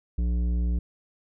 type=tone with tanh clipping; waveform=sine; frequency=59.4 Hz; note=A#1; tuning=33 cents sharp; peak=-24 dBFS; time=0.18-0.79 s; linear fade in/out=5 ms; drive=11 dB; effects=none